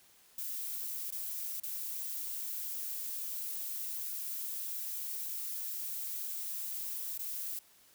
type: noise with dropouts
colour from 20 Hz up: violet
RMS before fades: -39 dBFS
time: 0.38-7.59 s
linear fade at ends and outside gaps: 2 ms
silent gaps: 1.106-1.123 / 1.6-1.634 / 7.177-7.192 s
effects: white hiss -63 dBFS RMS until 7.94 s